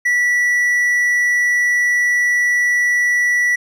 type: tone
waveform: triangle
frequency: 1950 Hz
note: B6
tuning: 23 cents flat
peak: -11 dBFS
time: 0.05-3.56 s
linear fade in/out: 10 ms
effects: none